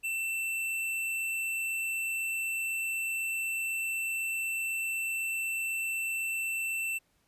square tone, 2678 Hz, E7, 27 cents sharp, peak -31 dBFS, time 0.03-6.99 s, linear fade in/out 20 ms, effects pink hiss -71 dBFS RMS until 7.27 s + resampled to 32000 Hz

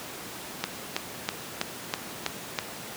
click train, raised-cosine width 0.2 ms, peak -8 dBFS, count 7, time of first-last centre 0.64-2.588 s, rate 3.08 Hz, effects pink hiss -39 dBFS RMS until 2.96 s + high-pass 150 Hz 12 dB/octave

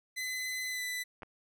sawtooth tone with pitch glide, 2023 to 1994 Hz, B6 to B6, +41 to +16 cents, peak -31 dBFS, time 0.16-1.04 s, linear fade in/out 20 ms, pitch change -25 cents, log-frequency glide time 0.68-0.82 s
clicks, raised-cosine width 0.5 ms, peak -30 dBFS, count 2, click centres 1.222 / 1.232 s
effects none

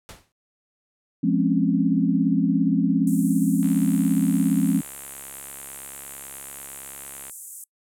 pink noise with exponential decay, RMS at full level -37 dBFS, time 0.09-0.32 s, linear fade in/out 0 ms, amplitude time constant 50 ms
sine chord, Db major seventh, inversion first, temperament just, 173.24 / 207.9 / 259.9 / 277.2 Hz, F3 / Ab3 / C4 / Db4, -14 / +2 / -11 / 0 cents, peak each -23 dBFS, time 1.23-4.81 s, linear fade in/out 10 ms
pink high-pass noise, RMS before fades -36 dBFS, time 3.07-7.64 s, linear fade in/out 2 ms, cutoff 7600 Hz, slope 48 dB/octave
click train, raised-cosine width 0.3 ms, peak -26 dBFS, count 254, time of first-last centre 3.63-7.297 s, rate 69 Hz
effects noise-tail reverb RT60 0.1 s tail -25 dB re dry + low-pass 12000 Hz 12 dB/octave

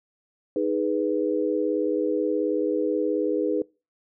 sine chord, G# minor, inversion second, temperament equal, 311.1 / 415.3 / 493.9 Hz, D#4 / G#4 / B4, 0 / 0 / 0 cents, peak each -26 dBFS, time 0.56-3.62 s, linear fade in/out 2 ms, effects noise-tail reverb RT60 0.3 s tail -24 dB re dry

